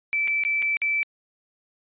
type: tone with dropouts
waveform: sine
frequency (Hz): 2321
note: D7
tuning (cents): -21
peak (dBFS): -20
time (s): 0.13-1.03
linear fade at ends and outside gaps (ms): 0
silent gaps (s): 0.275-0.28 / 0.437-0.45 / 0.621-0.625 / 0.769-0.818
effects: tanh soft clip ceiling -16 dBFS + resampled to 8000 Hz